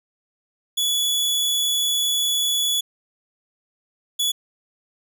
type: tone bursts at uneven times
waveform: sawtooth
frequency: 3413 Hz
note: G#7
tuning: 47 cents sharp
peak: -16 dBFS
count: 2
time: 0.77-2.81 / 4.19-4.32 s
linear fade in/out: 10 ms
effects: none